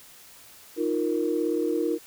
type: chord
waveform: sine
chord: Eb suspended second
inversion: none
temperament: equal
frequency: 311.1 / 349.2 / 466.2 Hz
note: Eb4 / F4 / Bb4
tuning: 0 / 0 / 0 cents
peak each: -27 dBFS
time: 0.76-1.99 s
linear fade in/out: 50 ms
effects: tanh soft clip ceiling -13 dBFS + white hiss -50 dBFS RMS until 2.06 s